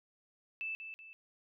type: tone with echo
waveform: sine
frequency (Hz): 2637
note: E7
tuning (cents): 0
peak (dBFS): -36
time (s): 0.61-0.75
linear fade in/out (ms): 0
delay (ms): 190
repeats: 2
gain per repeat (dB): -7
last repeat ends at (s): 1.13
effects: none